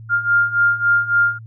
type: beating tone pair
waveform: sine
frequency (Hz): 1401 / 1404.6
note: F6 / F6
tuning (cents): +5 / +10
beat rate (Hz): 3.6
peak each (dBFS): -18 / -15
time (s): 0.09-1.39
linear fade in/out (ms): 50
effects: added 112 Hz sine -34 dBFS peak until 1.46 s